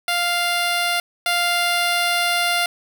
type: tone pair in turn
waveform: 10% pulse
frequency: 698.5 / 698.5 Hz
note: F5 / F5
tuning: 0 / 0 cents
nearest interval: unison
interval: 0 cents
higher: neither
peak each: -10 / -9 dBFS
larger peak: second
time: 0.08-1 / 1.26-2.66 s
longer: second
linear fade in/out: 2 ms
effects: none